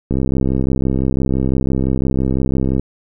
click train, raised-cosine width 3 ms, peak -5 dBFS, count 178, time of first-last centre 0.11-2.796 s, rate 65.9 Hz, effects none

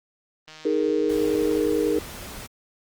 click train, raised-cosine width 0.2 ms, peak -26 dBFS, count 174, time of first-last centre 0.48-1.589 s, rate 156 Hz
sine chord, D# suspended fourth, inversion none, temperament equal, 311.1 / 415.3 / 466.2 Hz, D#4 / G#4 / A#4, 0 / 0 / 0 cents, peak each -24 dBFS, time 0.65-1.99 s, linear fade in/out 5 ms
pink noise, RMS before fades -38 dBFS, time 1.09-2.47 s, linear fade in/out 10 ms
effects Opus 24 kbps

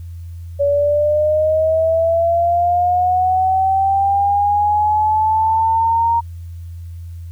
sine linear sweep, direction up, 565 to 932.3 Hz, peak -12 dBFS, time 0.59-6.21 s, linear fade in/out 20 ms, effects added 85 Hz sine -28 dBFS peak until 7.31 s + white hiss -57 dBFS RMS until 7.31 s

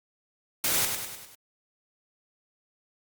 white noise with echo, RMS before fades -26 dBFS, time 0.64-0.85 s, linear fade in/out 2 ms, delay 100 ms, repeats 5, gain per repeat -5 dB, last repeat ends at 1.35 s, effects Opus 48 kbps

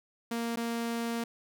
sawtooth tone with dropouts, 232.6 Hz, A#3, 4 cents flat, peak -27 dBFS, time 0.31-1.24 s, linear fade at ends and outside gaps 5 ms, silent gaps 0.56-0.57 s, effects none

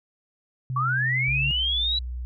sine tone with pitch glide, 128.7 to 137.14 Hz, C3 to C#3, -28 to -18 cents, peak -26 dBFS, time 0.7-1.51 s, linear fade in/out 0 ms, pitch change +110 cents, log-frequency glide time 1.25-1.37 s
sine linear sweep, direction up, 1108 to 3960 Hz, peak -22 dBFS, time 0.76-1.99 s, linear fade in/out 5 ms
sine tone, 61.5 Hz, B1, 7 cents flat, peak -29 dBFS, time 1.28-2.25 s, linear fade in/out 0 ms
effects none

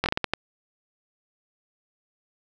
slowing click train, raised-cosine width 0.3 ms, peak -7 dBFS, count 7, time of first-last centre 0.04-0.336 s, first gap 20 ms, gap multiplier 1.36, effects none

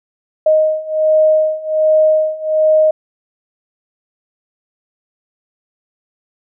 sine beating tone pair, 622.3 / 623.6 Hz, D#5 / D#5, 0 / +4 cents, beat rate 1.3 Hz, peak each -14 / -12 dBFS, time 0.46-2.91 s, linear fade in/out 5 ms, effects none

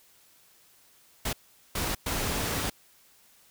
pink noise bursts at uneven times, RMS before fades -30 dBFS, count 3, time 1.25-1.33 / 1.75-1.95 / 2.06-2.7 s, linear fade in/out 5 ms, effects white hiss -60 dBFS RMS until 3.5 s

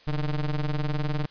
square ring-modulated tone, 76.1 Hz, D#2, 38 cents flat, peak -22 dBFS, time 0.07-1.26 s, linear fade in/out 5 ms, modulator 66.2 Hz, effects white hiss -54 dBFS RMS until 1.3 s + resampled to 11025 Hz

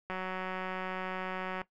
click train, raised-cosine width 0.5 ms, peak -22 dBFS, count 283, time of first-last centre 0.1-1.616 s, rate 186 Hz, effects noise-tail reverb RT60 0.1 s tail -17 dB re dry

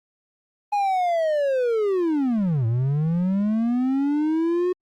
triangle linear two-way sweep, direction down then up, 834 to 110 to 366.4 Hz, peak -17 dBFS, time 0.72-4.73 s, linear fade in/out 10 ms, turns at 2.66 s, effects Opus 32 kbps

